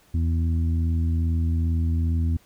harmonic tone, 82.41 Hz, E2, in tune, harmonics 1 / 2 / 3 / 4, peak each -20 / -33 / -31 / -43 dBFS, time 0.14-2.37 s, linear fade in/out 5 ms, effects pink hiss -58 dBFS RMS until 2.45 s

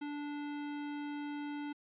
square tone, 291.9 Hz, D4, 10 cents flat, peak -39 dBFS, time 0.01-1.73 s, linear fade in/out 10 ms, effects resampled to 8000 Hz

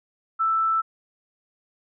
sine tone, 1323 Hz, E6, 6 cents sharp, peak -19 dBFS, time 0.39-0.82 s, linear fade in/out 20 ms, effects none

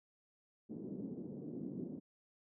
pink band-pass noise, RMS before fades -45 dBFS, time 0.69-2 s, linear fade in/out 20 ms, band 180 to 350 Hz, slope 24 dB/octave, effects none

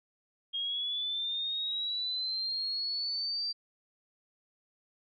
sine linear sweep, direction up, 3239 to 4699 Hz, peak -31 dBFS, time 0.53-3.53 s, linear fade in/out 20 ms, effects none

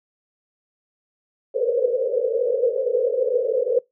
pink band-pass noise, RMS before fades -21 dBFS, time 1.54-3.79 s, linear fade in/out 5 ms, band 460 to 520 Hz, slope 96 dB/octave, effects noise-tail reverb RT60 0.2 s tail -25 dB re dry

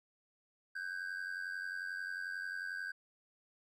triangle ring-modulated tone, 1568 Hz, G6, in tune, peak -34 dBFS, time 0.75-2.92 s, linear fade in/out 10 ms, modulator 45.6 Hz, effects none

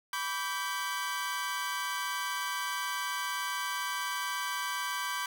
sawtooth chord, G major, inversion first, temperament equal with one note detuned, 987.8 / 1149.2 / 1568 Hz, B5 / D6 / G6, 0 / -38 / 0 cents, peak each -33 dBFS, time 0.13-5.26 s, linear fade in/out 2 ms, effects none

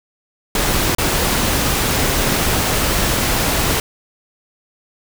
pink noise with dropouts, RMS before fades -17 dBFS, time 0.55-3.8 s, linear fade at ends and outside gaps 2 ms, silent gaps 0.95-0.983 s, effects none

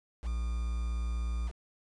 triangle tone with quantisation, 58.27 Hz, A#1, in tune, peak -28 dBFS, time 0.22-1.52 s, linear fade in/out 50 ms, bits 8, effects resampled to 22050 Hz

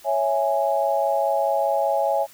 sine chord, C# minor, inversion none, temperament equal, 554.4 / 659.3 / 830.6 Hz, C#5 / E5 / G#5, 0 / 0 / 0 cents, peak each -23 dBFS, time 0.04-2.27 s, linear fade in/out 50 ms, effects white hiss -49 dBFS RMS until 2.33 s

